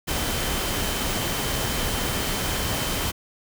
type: tone in noise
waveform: sine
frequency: 3088 Hz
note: G7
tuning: 27 cents flat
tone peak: -36 dBFS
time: 0.07-3.12 s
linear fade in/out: 20 ms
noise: pink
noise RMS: -26 dBFS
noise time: 0.07-3.12 s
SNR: -13 dB
effects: none